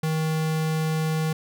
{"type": "tone", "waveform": "square", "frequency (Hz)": 158, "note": "D#3", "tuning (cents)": 27, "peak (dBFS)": -23, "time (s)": [0.03, 1.33], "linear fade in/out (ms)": 5, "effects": []}